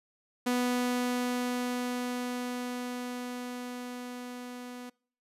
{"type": "tone with level ramp", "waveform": "sawtooth", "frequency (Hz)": 246.9, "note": "B3", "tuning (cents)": 0, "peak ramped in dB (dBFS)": [-22, -37], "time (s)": [0.46, 4.9], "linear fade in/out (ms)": 10, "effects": ["noise-tail reverb RT60 0.5 s tail -26 dB re dry", "resampled to 32000 Hz"]}